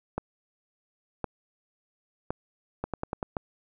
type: two click trains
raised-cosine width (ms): 1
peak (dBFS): -16 / -15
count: 5 / 4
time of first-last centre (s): 2.84-3.228 / 0.18-3.368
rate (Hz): 10.3 / 0.941
effects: none